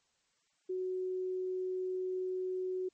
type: tone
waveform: sine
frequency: 370.3 Hz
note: F#4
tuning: 1 cent sharp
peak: -33 dBFS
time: 0.69-2.89 s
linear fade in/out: 10 ms
effects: white hiss -75 dBFS RMS until 2.93 s + MP3 32 kbps